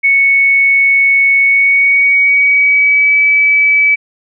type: tone with pitch glide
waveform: sine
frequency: 2215 to 2294 Hz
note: C#7 to D7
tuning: -2 to -41 cents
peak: -6 dBFS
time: 0.03-3.96 s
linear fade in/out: 20 ms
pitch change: +61 cents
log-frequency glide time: 1.39-3.2 s
effects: none